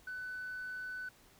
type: tone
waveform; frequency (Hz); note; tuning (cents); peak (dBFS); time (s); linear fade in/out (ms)
sine; 1500; F#6; +23; -38; 0.07-1.09; 5
effects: tanh soft clip ceiling -37 dBFS + pink hiss -63 dBFS RMS until 1.39 s